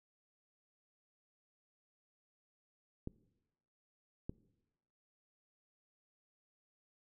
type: clicks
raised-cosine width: 3 ms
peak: -27 dBFS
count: 2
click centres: 3.074 / 4.295 s
effects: noise-tail reverb RT60 1.0 s tail -21 dB re dry